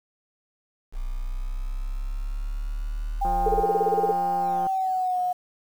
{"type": "exponential sweep", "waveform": "sine", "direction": "up", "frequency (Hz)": [30.31, 40.16], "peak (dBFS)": -26, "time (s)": [0.92, 3.65], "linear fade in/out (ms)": 50}
{"type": "tone with pitch glide", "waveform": "sine", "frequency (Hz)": [796, 725.7], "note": ["G5", "F#5"], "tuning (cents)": [26, -34], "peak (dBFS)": -22, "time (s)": [3.21, 5.33], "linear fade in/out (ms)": 10, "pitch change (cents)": -160, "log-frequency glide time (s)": [4.39, 5.2]}
{"type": "click train", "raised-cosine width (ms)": 1, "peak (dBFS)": -22, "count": 252, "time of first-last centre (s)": [3.25, 4.668], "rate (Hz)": 177}
{"type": "tone bursts", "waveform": "sine", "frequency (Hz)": 440, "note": "A4", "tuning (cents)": 0, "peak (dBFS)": -19, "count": 12, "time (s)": [3.46, 4.115], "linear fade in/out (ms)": 5, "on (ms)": 28, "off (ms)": 29}
{"effects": ["8-bit"]}